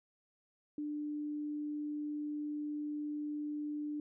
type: tone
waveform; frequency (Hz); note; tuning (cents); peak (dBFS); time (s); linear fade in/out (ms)
sine; 297.2; D4; +21; -36; 0.78-4; 2
effects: none